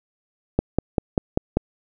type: click train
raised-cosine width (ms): 2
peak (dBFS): -4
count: 6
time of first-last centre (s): 0.59-1.57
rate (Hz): 5.1
effects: none